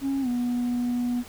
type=tone with pitch glide; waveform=sine; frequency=273.7 to 243.8 Hz; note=C#4 to B3; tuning=-22 to -22 cents; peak=-21 dBFS; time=0.01-1.24 s; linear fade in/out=50 ms; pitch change=-200 cents; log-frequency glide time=0.21-0.28 s; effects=tanh soft clip ceiling -22 dBFS + pink hiss -46 dBFS RMS until 1.28 s